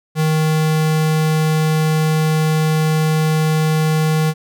square tone, 156.5 Hz, D#3, 10 cents sharp, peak -14 dBFS, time 0.15-4.34 s, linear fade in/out 50 ms, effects none

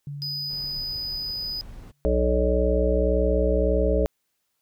sine tone with exponential decay, 143.2 Hz, D3, 43 cents flat, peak -30 dBFS, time 0.07-2.05 s, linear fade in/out 2 ms, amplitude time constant 430 ms
triangle tone, 4978 Hz, D#8, in tune, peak -27 dBFS, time 0.22-1.61 s, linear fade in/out 0 ms
brown noise, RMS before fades -41 dBFS, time 0.49-1.92 s, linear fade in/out 20 ms
harmonic tone, 61.7 Hz, B1, 1 cent flat, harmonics 1 / 3 / 5 / 7 / 9 / 10, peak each -22 / -30 / -30 / -25 / -25 / -29 dBFS, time 2.05-4.06 s, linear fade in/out 0 ms
effects white hiss -75 dBFS RMS until 4.61 s

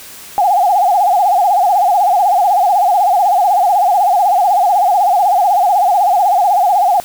sine tone with vibrato, 764 Hz, G5, 45 cents flat, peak -8 dBFS, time 0.38-7 s, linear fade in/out 0 ms, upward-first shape sine, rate 16 Hz, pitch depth 160 cents each way, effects white hiss -34 dBFS RMS until 7.04 s

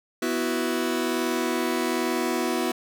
sawtooth chord, B suspended fourth, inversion none, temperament just, 246.9 / 329.3 / 370.4 Hz, B3 / E4 / F#4, 0 / -2 / +2 cents, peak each -24 dBFS, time 0.22-2.72 s, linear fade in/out 5 ms, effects none

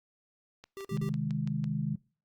click train, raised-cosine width 0.2 ms, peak -30 dBFS, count 7, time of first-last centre 0.64-1.642 s, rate 5.99 Hz
square tone bursts, 392 Hz, G4, in tune, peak -40 dBFS, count 3, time 0.77-1.091 s, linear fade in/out 0 ms, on 77 ms, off 45 ms
sine chord, Ab major, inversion first, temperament equal, 130.81 / 155.56 / 207.7 Hz, C3 / Eb3 / Ab3, 0 / 0 / 0 cents, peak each -35 / -32 / -34 dBFS, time 0.91-1.96 s, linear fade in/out 10 ms
effects noise-tail reverb RT60 0.4 s tail -25 dB re dry + Opus 48 kbps

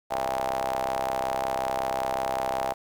sawtooth ring-modulated tone, 65.41 Hz, C2, in tune, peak -19 dBFS, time 0.1-2.74 s, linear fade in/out 20 ms, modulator 738 Hz, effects 9-bit

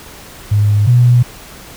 sine tone pair in turn, 103.83 / 122.15 Hz, G#2 / B2, 0 / -19 cents, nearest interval minor third, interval 281 cents, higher second, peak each -8 / -5 dBFS, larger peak second, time 0.51-0.87 / 0.87-1.23 s, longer neither, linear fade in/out 10 ms, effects pink hiss -35 dBFS RMS until 1.76 s

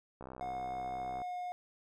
click train, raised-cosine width 1 ms, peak -32 dBFS, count 66, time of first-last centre 0.21-1.218 s, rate 64.5 Hz
triangle tone with pitch glide, 723 to 718.8 Hz, F#5 to F5, -40 to +50 cents, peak -35 dBFS, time 0.41-1.52 s, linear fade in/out 0 ms, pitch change -10 cents, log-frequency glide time 1.22-1.37 s
effects none

